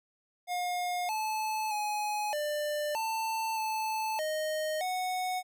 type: tone with pitch steps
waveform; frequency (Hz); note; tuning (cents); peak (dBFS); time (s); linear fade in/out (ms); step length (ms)
square; 715 / 867 / 840 / 595 / 890 / 875 / 620 / 737; F5 / A5 / G#5 / D5 / A5 / A5 / D#5 / F#5; +41 / -26 / +19 / +22 / +20 / -10 / -6 / -7; -31; 0.47-5.43; 50; 620
effects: none